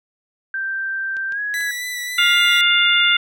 sine tone with pitch glide, 1568 to 1670.9 Hz, G6 to G#6, 0 to +10 cents, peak -21 dBFS, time 0.54-1.71 s, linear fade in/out 2 ms, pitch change +110 cents, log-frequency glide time 1.3-1.4 s
clicks, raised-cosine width 0.2 ms, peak -23 dBFS, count 3, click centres 1.168 / 1.323 / 1.608 s
sawtooth tone with vibrato, 1975.5 Hz, B6, in tune, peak -21 dBFS, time 1.54-2.61 s, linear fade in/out 0 ms, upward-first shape sine, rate 3.7 Hz, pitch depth 18 cents each way
harmonic tone, 703 Hz, F5, 11 cents sharp, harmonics 2 / 3 / 4 / 5, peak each -18 / -18 / -18 / -18 dBFS, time 2.18-3.17 s, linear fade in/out 5 ms
effects none

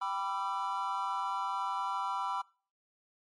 triangle chord, E minor seventh, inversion first, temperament equal with one note detuned, 784 / 987.8 / 1174.7 / 1350.9 Hz, G5 / B5 / D6 / E6, 0 / 0 / 0 / +42 cents, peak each -37 / -33 / -37 / -37 dBFS, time 0.01-2.42 s, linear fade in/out 10 ms, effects noise-tail reverb RT60 0.4 s tail -23 dB re dry + MP3 48 kbps

